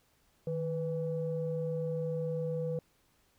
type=tone pair together; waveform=sine; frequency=155.98 / 495.2 Hz; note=D#3 / B4; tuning=+5 / +5 cents; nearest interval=octave + minor sixth; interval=2000 cents; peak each=-34 / -33 dBFS; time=0.47-2.79 s; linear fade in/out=2 ms; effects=tanh soft clip ceiling -24 dBFS + pink hiss -70 dBFS RMS until 3.38 s